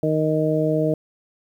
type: harmonic tone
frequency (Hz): 155.56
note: D#3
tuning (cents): 0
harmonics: 1 / 2 / 3 / 4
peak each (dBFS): -23 / -23 / -23 / -23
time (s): 0.03-0.94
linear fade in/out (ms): 2
effects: 9-bit